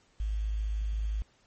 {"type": "tone with quantisation", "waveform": "sine", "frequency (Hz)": 52.9, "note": "G#1", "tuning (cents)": 33, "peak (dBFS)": -28, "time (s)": [0.2, 1.22], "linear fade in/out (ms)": 0, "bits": 9, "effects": ["pink hiss -66 dBFS RMS until 1.46 s", "MP3 32 kbps"]}